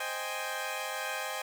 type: chord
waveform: 15% pulse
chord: Ab major seventh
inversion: first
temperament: equal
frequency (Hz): 523.3 / 622.3 / 784 / 830.6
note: C5 / Eb5 / G5 / Ab5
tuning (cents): 0 / 0 / 0 / 0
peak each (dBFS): -33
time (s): 0-1.42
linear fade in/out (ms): 5
effects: none